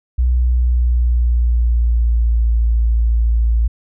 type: tone with pitch glide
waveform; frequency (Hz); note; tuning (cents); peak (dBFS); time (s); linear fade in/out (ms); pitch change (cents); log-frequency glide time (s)
sine; 61.74 to 56.94; B1 to A#1; 0 to -40; -11; 0.18-3.68; 10; -140; 0.28-2.5
effects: none